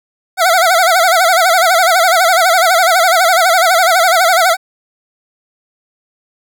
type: tone with vibrato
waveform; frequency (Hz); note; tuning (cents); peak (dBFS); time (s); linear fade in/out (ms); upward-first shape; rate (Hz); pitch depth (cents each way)
25% pulse; 705; F5; +16; -4; 0.37-4.57; 50; sine; 12; 140
effects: none